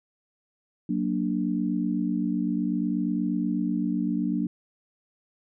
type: chord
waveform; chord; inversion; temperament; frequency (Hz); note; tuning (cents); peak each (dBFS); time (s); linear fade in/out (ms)
sine; Gb augmented; none; equal; 185 / 233.1 / 293.7; Gb3 / Bb3 / D4; 0 / 0 / 0; -28; 0.89-4.47; 5
effects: none